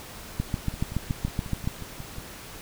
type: two click trains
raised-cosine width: 5 ms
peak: -13 / -24 dBFS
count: 10 / 9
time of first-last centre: 0.4-1.675 / 0.74-2.184 s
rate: 7.06 / 5.54 Hz
effects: pink hiss -42 dBFS RMS until 2.61 s